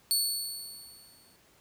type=tone with exponential decay; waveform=20% pulse; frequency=4435 Hz; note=C#8; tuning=in tune; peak=-17 dBFS; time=0.11-1.36 s; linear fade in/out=0 ms; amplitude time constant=270 ms; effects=pink hiss -62 dBFS RMS until 1.6 s + high-pass 60 Hz 12 dB/octave